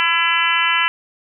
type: harmonic tone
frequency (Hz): 335.5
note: E4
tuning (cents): +31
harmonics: 3 / 4 / 5 / 6 / 7 / 8 / 9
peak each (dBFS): -22 / -22 / -22 / -22 / -22 / -22 / -22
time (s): 0-0.88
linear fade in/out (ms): 0
effects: none